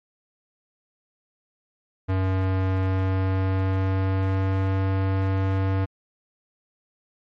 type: tone with pitch glide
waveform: square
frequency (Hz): 94.5 to 95.99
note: F#2 to G2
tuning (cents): +37 to -36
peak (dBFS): -21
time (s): 2.08-5.86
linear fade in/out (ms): 20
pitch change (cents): +27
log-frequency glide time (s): 2.79-4.83
effects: low-pass 2000 Hz 12 dB/octave + MP3 48 kbps